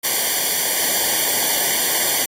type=noise with comb filter; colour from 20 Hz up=white; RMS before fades=-19 dBFS; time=0.03-2.26 s; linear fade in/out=20 ms; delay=0.76 ms; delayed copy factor=-0.95; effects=AAC 48 kbps